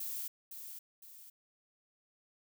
violet noise with echo, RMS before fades -40 dBFS, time 0-0.28 s, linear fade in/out 5 ms, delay 510 ms, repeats 2, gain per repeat -7 dB, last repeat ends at 1.3 s, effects none

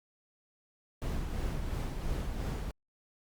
brown noise with tremolo, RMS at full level -33 dBFS, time 1.02-2.71 s, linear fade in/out 0 ms, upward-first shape sine, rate 2.9 Hz, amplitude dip 35%, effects Opus 48 kbps

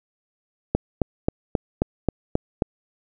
click train, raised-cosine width 2 ms, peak -5 dBFS, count 8, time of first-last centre 0.75-2.622 s, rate 3.74 Hz, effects none

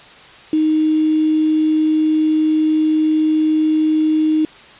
sine tone with quantisation, 311.1 Hz, D#4, in tune, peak -12 dBFS, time 0.53-4.45 s, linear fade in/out 2 ms, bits 5, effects white hiss -41 dBFS RMS until 4.79 s + resampled to 8000 Hz

